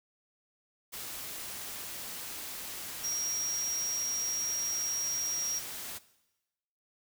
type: tone in noise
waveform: sine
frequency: 5650 Hz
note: F8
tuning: 19 cents sharp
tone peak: -31 dBFS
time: 3.03-5.6 s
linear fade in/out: 20 ms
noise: white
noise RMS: -41 dBFS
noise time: 0.92-5.99 s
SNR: +7 dB
effects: noise-tail reverb RT60 1.0 s tail -18 dB re dry